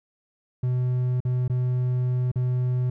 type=tone with dropouts; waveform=triangle; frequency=125.5 Hz; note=B2; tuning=28 cents sharp; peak=-19 dBFS; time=0.63-2.9 s; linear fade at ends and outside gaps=5 ms; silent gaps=1.204-1.25 / 1.48-1.497 / 2.316-2.357 s; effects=none